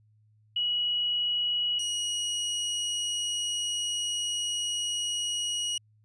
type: tone pair in turn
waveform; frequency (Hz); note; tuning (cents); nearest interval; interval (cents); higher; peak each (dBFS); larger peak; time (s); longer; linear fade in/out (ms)
sine / sawtooth; 2917 / 2900; F#7 / F#7; -25 / -35; unison; 10; first; -25; neither; 0.56-1.79 / 1.79-5.78; second; 5
effects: added 107 Hz sine -60 dBFS peak until 6.04 s + resampled to 24000 Hz